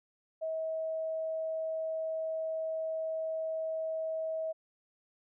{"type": "tone", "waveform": "sine", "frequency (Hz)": 641, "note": "E5", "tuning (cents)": -49, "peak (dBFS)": -32, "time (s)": [0.41, 4.53], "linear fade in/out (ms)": 20, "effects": []}